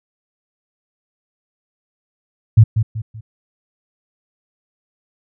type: tone with echo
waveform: sine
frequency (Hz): 110.1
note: A2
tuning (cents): +2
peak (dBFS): -3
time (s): 2.57-2.64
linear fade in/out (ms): 10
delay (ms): 190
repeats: 3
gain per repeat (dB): -9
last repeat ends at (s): 3.21
effects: none